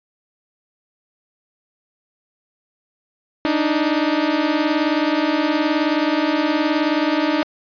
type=beating tone pair; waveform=sawtooth; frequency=293.3 / 312.3 Hz; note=D4 / D#4; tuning=-2 / +7 cents; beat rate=19 Hz; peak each=-16 / -15 dBFS; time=3.45-7.43 s; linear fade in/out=0 ms; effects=resampled to 11025 Hz